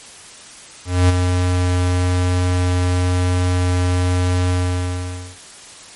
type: tone with ADSR envelope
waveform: square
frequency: 90.1 Hz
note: F#2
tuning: 45 cents flat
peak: -9 dBFS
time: 0.85-5.38 s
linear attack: 240 ms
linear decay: 21 ms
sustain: -6 dB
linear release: 880 ms
effects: white hiss -39 dBFS RMS until 5.95 s + MP3 48 kbps